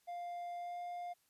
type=tone with pitch glide; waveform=triangle; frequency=700 to 704.9 Hz; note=F5 to F5; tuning=+4 to +16 cents; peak=-39 dBFS; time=0.07-1.14 s; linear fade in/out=20 ms; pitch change=+12 cents; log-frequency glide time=0.58-0.78 s; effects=white hiss -75 dBFS RMS until 1.29 s + resampled to 32000 Hz